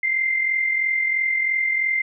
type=tone pair together; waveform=sine; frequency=2050 / 2093 Hz; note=C7 / C7; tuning=-36 / 0 cents; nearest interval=unison; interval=36 cents; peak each=-28 / -19 dBFS; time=0.03-2.02 s; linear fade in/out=5 ms; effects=none